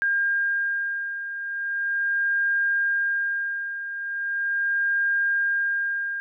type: beating tone pair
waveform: sine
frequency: 1608 / 1608.39 Hz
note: G6 / G6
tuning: +44 / +44 cents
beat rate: 0.39 Hz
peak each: -29 / -23 dBFS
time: 0.02-6.2 s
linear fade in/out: 0 ms
effects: none